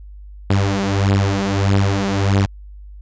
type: beating tone pair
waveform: sawtooth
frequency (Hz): 97.7 / 99.3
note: G2 / G2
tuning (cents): -5 / +23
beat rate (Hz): 1.6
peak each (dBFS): -14 / -13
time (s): 0.5-2.46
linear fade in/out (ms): 5
effects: added 50 Hz sine -34 dBFS peak until 3.01 s + resampled to 16000 Hz

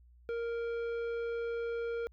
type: tone with tanh clipping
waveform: sine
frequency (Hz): 466.2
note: A#4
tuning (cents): 0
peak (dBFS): -35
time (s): 0.29-2.07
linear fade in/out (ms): 0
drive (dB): 11
effects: added 60 Hz sine -57 dBFS peak until 2.12 s

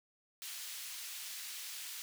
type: high-pass noise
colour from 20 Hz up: pink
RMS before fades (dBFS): -45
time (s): 0.42-2.02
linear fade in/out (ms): 0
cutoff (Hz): 2800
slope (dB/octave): 12
effects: none

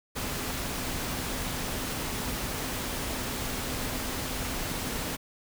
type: tone in noise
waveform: sine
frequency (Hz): 255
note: C4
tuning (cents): -44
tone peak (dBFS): -42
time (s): 0.15-5.17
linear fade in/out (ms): 20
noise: pink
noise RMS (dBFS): -33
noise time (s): 0.15-5.17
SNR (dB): -12
effects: none

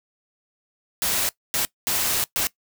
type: noise bursts at uneven times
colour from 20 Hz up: white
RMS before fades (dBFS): -23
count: 4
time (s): 1.02-1.29 / 1.54-1.65 / 1.87-2.24 / 2.36-2.47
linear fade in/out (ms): 0
effects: noise-tail reverb RT60 0.1 s tail -20 dB re dry

